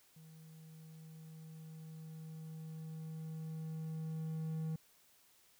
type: tone with level ramp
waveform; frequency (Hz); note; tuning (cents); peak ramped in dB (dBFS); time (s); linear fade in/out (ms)
triangle; 159.1; D#3; +39; -53 to -34; 0.16-4.76; 5
effects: white hiss -68 dBFS RMS until 5.59 s